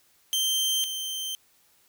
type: tone pair in turn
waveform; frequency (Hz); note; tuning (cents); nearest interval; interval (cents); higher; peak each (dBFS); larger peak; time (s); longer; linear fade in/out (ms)
sawtooth; 3136 / 3122; G7 / G7; 0 / -8; unison; 8; first; -20 / -27; first; 0.33-0.84 / 0.84-1.35; neither; 0
effects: white hiss -63 dBFS RMS until 1.88 s